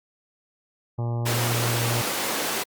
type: harmonic tone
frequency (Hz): 118.2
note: A#2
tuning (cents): +24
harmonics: 1 / 2 / 3 / 4 / 5 / 6 / 7 / 8 / 9 / 10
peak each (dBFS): -24 / -38 / -38 / -42 / -40 / -46 / -40 / -48 / -48 / -51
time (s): 0.98-2.02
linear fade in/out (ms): 10
type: high-pass noise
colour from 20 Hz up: pink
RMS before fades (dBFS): -27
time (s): 1.25-2.64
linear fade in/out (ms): 20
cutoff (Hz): 300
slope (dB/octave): 12
effects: Opus 48 kbps